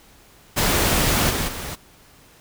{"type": "noise with level steps", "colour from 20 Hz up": "pink", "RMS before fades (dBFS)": [-19, -24, -31], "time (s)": [0.56, 1.76], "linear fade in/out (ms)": 20, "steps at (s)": [1.29, 1.47], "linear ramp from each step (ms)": 20, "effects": ["pink hiss -51 dBFS RMS until 2.4 s"]}